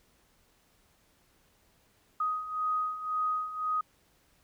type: beating tone pair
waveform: sine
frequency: 1250 / 1251.9 Hz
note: D#6 / D#6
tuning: +8 / +10 cents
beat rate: 1.9 Hz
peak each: -35 / -30 dBFS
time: 2.2-3.81 s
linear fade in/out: 5 ms
effects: pink hiss -67 dBFS RMS until 4.43 s